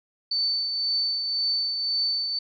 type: tone with tremolo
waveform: sine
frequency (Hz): 4527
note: C#8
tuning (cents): +36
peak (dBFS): -21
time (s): 0.31-2.39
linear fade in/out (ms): 5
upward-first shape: triangle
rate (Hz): 1.9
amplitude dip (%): 45
effects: none